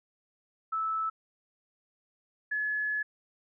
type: tone pair in turn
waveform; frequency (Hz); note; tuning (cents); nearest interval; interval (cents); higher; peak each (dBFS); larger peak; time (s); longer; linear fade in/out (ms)
sine; 1310 / 1705.8; E6 / G#6; -11 / +46; perfect fourth; 457; second; -28; neither; 0.72-1.1 / 2.51-3.03; second; 10
effects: none